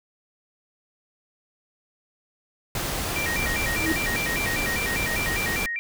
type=noise; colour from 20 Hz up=pink; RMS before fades=-28 dBFS; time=2.75-5.66 s; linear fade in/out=2 ms
type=tone with vibrato; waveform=sine; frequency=2100 Hz; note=C7; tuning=6 cents sharp; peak=-26 dBFS; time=3.16-5.79 s; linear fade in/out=0 ms; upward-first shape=square; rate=5 Hz; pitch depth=200 cents each way
type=tone with exponential growth; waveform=sine; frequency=321.7 Hz; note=E4; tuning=42 cents flat; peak=-18 dBFS; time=3.68-3.92 s; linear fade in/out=0 ms; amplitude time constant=52 ms
effects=none